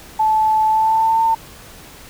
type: tone with pitch glide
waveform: sine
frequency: 870 to 901.7 Hz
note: A5 to A5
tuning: -20 to +42 cents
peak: -12 dBFS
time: 0.19-1.35 s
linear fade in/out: 10 ms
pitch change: +62 cents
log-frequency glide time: 0.67-1.19 s
effects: pink hiss -40 dBFS RMS until 2.09 s